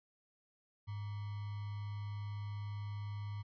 sine tone with sample-and-hold, 102.8 Hz, G#2, 17 cents flat, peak -39 dBFS, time 0.87-3.43 s, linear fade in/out 20 ms, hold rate 1050 Hz, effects resampled to 11025 Hz

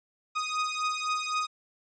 sawtooth beating tone pair, 1244.5 / 1248.4 Hz, D#6 / D#6, 0 / +5 cents, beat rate 3.9 Hz, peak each -27 / -28 dBFS, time 0.35-1.47 s, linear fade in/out 20 ms, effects resampled to 16000 Hz

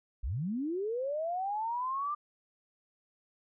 sine linear sweep, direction up, 42.91 to 1200 Hz, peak -31 dBFS, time 0.23-2.15 s, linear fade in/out 10 ms, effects none

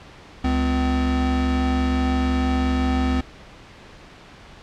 square tone pair together, 69.9 / 255.5 Hz, C#2 / C4, +15 / -41 cents, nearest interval octave + minor seventh, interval 2244 cents, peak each -22 dBFS, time 0.44-3.21 s, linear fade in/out 5 ms, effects pink hiss -44 dBFS RMS until 4.62 s + low-pass 4000 Hz 12 dB/octave

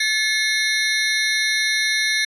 25% pulse ring-modulated tone, 1948 Hz, B6, 24 cents flat, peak -11 dBFS, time 0-2.25 s, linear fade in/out 5 ms, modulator 216 Hz, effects resampled to 24000 Hz

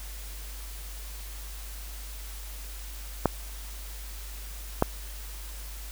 clicks, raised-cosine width 1 ms, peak -6 dBFS, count 2, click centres 3.257 / 4.824 s, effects added 50 Hz sine -38 dBFS peak until 5.91 s + white hiss -45 dBFS RMS until 5.91 s

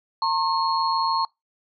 sine tone cluster, 909 / 1076 / 4298 Hz, A#5 / C6 / C8, -44 / +48 / +46 cents, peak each -23 / -23 / -29 dBFS, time 0.22-1.25 s, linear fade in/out 2 ms, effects noise-tail reverb RT60 0.2 s tail -25 dB re dry

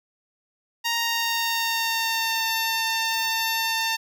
10% pulse tone with pitch glide, 932.3 to 901.1 Hz, A#5 to A5, 0 to +41 cents, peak -14 dBFS, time 0.84-3.97 s, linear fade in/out 20 ms, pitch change -59 cents, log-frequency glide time 0.97-2.48 s, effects none

